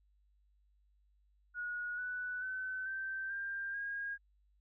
sine tone with pitch steps, 1452 / 1485.9 / 1520.7 / 1556.2 / 1592.6 / 1629.8 Hz, F#6 / F#6 / F#6 / G6 / G6 / G#6, -33 / +7 / +47 / -13 / +27 / -33 cents, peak -37 dBFS, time 1.54-4.18 s, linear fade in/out 50 ms, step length 440 ms, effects added 50 Hz sine -68 dBFS peak until 4.6 s

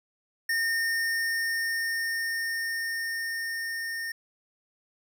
square tone with level ramp, 1826 Hz, A#6, 36 cents flat, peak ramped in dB -25 to -32 dBFS, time 0.49-4.12 s, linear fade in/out 5 ms, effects none

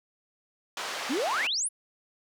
pink band-pass noise, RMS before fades -35 dBFS, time 0.77-1.47 s, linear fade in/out 2 ms, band 700 to 5600 Hz, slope 12 dB/octave
sine exponential sweep, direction up, 228.8 to 11175 Hz, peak -26 dBFS, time 1.09-1.69 s, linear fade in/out 20 ms
effects none

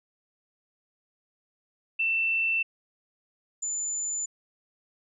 sine tone pair in turn, 2676 / 7044 Hz, E7 / A8, +25 / +1 cents, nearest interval octave + perfect fourth, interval 1676 cents, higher second, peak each -23 / -28 dBFS, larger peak first, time 1.99-2.63 / 3.62-4.26 s, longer neither, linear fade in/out 10 ms, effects none

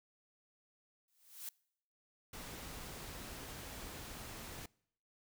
blue noise with exponential growth, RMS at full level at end -42 dBFS, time 1.08-1.49 s, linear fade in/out 2 ms, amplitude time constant 88 ms
pink noise, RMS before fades -48 dBFS, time 2.33-4.66 s, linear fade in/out 5 ms
effects noise-tail reverb RT60 0.7 s tail -25 dB re dry

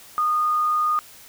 sine tone, 1228 Hz, D#6, 23 cents flat, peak -18 dBFS, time 0.18-0.99 s, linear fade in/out 0 ms, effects white hiss -46 dBFS RMS until 1.28 s

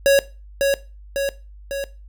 square tone with echo, 554.4 Hz, C#5, in tune, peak -12 dBFS, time 0.06-0.19 s, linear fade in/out 0 ms, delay 550 ms, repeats 3, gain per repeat -4 dB, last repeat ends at 1.84 s, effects noise-tail reverb RT60 0.3 s tail -18 dB re dry + added 50 Hz sine -39 dBFS peak until 2.08 s

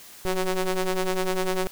sawtooth ring-modulated tone, 185 Hz, F#3, in tune, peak -16 dBFS, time 0.25-1.67 s, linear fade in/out 0 ms, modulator 190 Hz, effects white hiss -46 dBFS RMS until 1.71 s

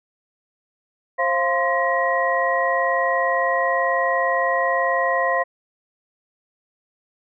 sine tone cluster, 531 / 692 / 1042 / 1900 Hz, C5 / F5 / C6 / A#6, +25 / -16 / -7 / +33 cents, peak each -23 dBFS, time 1.18-5.44 s, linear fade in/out 20 ms, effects none

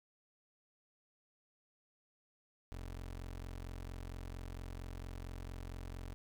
25% pulse tone, 44.38 Hz, F1, 29 cents sharp, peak -40 dBFS, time 2.72-6.14 s, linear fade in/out 0 ms, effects none

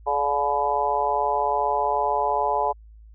harmonic tone with a mistuned harmonic, 142.4 Hz, C#3, 47 cents sharp, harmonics 3 / 4 / 5 / 6 / 7, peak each -29 / -28 / -27 / -24 / -26 dBFS, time 0.06-2.73 s, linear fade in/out 20 ms, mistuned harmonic 4, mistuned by +47 cents, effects added 54 Hz sine -44 dBFS peak until 3.14 s

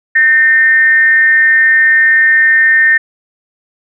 sine tone with frequency modulation, 1819 Hz, A#6, 43 cents flat, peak -5 dBFS, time 0.15-2.98 s, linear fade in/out 10 ms, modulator 275 Hz, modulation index 0.35, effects none

